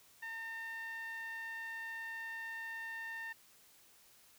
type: tone with low-pass filter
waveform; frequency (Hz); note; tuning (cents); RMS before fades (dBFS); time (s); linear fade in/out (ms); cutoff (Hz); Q
5% pulse; 908; A#5; -46; -44; 0.22-3.33; 10; 1900; 4.5
effects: white hiss -64 dBFS RMS until 4.38 s